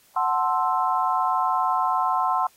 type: chord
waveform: sine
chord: F# half-diminished seventh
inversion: none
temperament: equal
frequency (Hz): 740 / 880 / 1046.5 / 1318.5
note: F#5 / A5 / C6 / E6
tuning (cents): 0 / 0 / 0 / 0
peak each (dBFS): -25 / -27 / -23 / -28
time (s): 0.16-2.47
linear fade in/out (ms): 5
effects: white hiss -58 dBFS RMS until 2.56 s + AAC 48 kbps